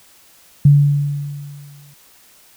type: tone with exponential decay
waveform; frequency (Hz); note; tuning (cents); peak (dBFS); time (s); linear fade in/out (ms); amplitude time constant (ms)
sine; 143.7; D3; -37; -4; 0.65-1.94; 5; 280
effects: white hiss -49 dBFS RMS until 2.56 s